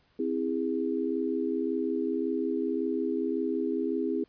sine chord, C augmented, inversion none, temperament just, 261.6 / 327 / 408.8 Hz, C4 / E4 / G#4, 0 / -14 / -27 cents, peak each -31 dBFS, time 0.19-4.24 s, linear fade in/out 5 ms, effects pink hiss -67 dBFS RMS until 4.28 s + resampled to 11025 Hz

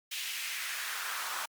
pink noise with high-pass filter sweep, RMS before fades -37 dBFS, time 0.11-1.46 s, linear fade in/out 10 ms, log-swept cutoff 2800 to 1000 Hz, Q 2, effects Opus 48 kbps

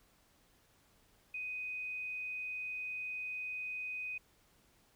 sine tone, 2500 Hz, D#7, 8 cents sharp, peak -38 dBFS, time 1.34-4.18 s, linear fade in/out 5 ms, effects pink hiss -69 dBFS RMS until 4.95 s

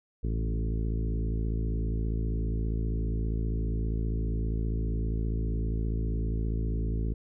harmonic tone with a mistuned harmonic, 55 Hz, A1, in tune, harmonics 1 / 2 / 3 / 4 / 5 / 6 / 7 / 8, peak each -28 / -34 / -38 / -40 / -42 / -44 / -45 / -46 dBFS, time 0.23-7.14 s, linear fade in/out 10 ms, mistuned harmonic 2, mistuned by +25 cents, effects none

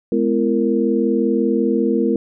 sine tone cluster, 212.4 / 252.6 / 338.1 / 463.2 Hz, G#3 / B3 / E4 / A#4, +39 / +39 / +44 / -11 cents, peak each -20 dBFS, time 0.12-2.16 s, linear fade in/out 2 ms, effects none

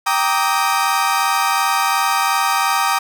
35% pulse chord, Eb major seventh, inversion first, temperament equal with one note detuned, 784 / 932.3 / 1174.7 / 1257.5 Hz, G5 / Bb5 / D6 / Eb6, 0 / 0 / 0 / +18 cents, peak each -19 dBFS, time 0.06-2.99 s, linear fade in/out 10 ms, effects none

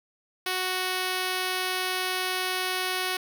5% pulse tone, 370 Hz, F#4, in tune, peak -15 dBFS, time 0.46-3.17 s, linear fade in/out 5 ms, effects none

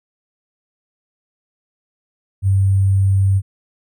sine tone with sample-and-hold, 97 Hz, G2, 18 cents flat, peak -11 dBFS, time 2.42-3.42 s, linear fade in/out 50 ms, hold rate 8820 Hz, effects none

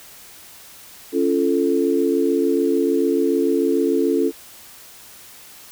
sine chord, Db augmented, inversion none, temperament equal with one note detuned, 277.2 / 344 / 440 Hz, Db4 / F4 / A4, 0 / -26 / 0 cents, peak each -20 dBFS, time 1.12-4.32 s, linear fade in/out 50 ms, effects white hiss -43 dBFS RMS until 5.71 s

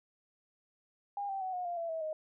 sine tone with pitch steps, 808 / 778.7 / 750.4 / 723.2 / 696.9 / 671.6 / 647.3 / 623.8 Hz, G#5 / G5 / F#5 / F#5 / F5 / E5 / E5 / D#5, -48 / -12 / +24 / -40 / -4 / +32 / -32 / +4 cents, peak -34 dBFS, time 1.17-2.13 s, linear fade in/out 2 ms, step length 120 ms, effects none

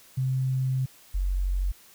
sine tone pair in turn, 130.81 / 46.25 Hz, C3 / F#1, 0 / 0 cents, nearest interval octave + tritone, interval 1800 cents, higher first, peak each -23 dBFS, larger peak neither, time 0.17-0.86 / 1.14-1.72 s, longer first, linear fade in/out 10 ms, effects white hiss -54 dBFS RMS until 1.94 s

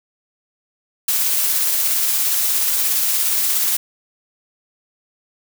blue noise with tremolo, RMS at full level -17 dBFS, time 1.08-3.77 s, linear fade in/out 5 ms, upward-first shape triangle, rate 17 Hz, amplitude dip 25%, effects none

